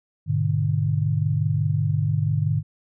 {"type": "chord", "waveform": "sine", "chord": "G# diminished", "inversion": "none", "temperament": "just", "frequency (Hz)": [103.83, 124.59, 149.51], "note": ["G#2", "B2", "D3"], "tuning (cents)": [0, 16, 31], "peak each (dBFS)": [-23, -27, -22], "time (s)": [0.26, 2.63], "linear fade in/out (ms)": 50, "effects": []}